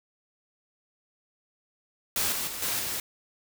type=noise with level steps; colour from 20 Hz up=white; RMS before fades=-27 / -31 / -36 / -29 / -32 dBFS; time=2.16-3 s; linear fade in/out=2 ms; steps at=2.32 / 2.47 / 2.62 / 2.79 s; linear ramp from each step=5 ms; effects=none